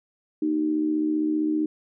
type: tone with amplitude modulation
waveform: sine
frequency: 307.3 Hz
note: D#4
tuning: 21 cents flat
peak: -18 dBFS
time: 0.42-1.66 s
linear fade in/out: 5 ms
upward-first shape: sine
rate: 75.3 Hz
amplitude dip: 65%
effects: none